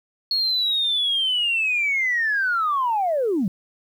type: linear sweep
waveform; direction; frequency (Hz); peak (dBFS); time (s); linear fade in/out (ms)
sine; down; 4340 to 168; -18; 0.31-3.48; 2
effects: tanh soft clip ceiling -14 dBFS + 9-bit